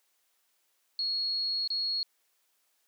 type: tone with dropouts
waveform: sine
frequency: 4319 Hz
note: C#8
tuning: 46 cents flat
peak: -28 dBFS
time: 0.99-2.03 s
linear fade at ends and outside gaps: 1 ms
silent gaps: 1.676-1.703 s
effects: white hiss -73 dBFS RMS until 2.87 s + high-pass 400 Hz 12 dB/octave